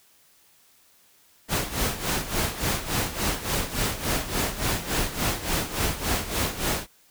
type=noise with tremolo; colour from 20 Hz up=pink; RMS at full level=-24 dBFS; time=1.48-6.87 s; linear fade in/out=50 ms; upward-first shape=sine; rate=3.5 Hz; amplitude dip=75%; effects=white hiss -59 dBFS RMS until 7.1 s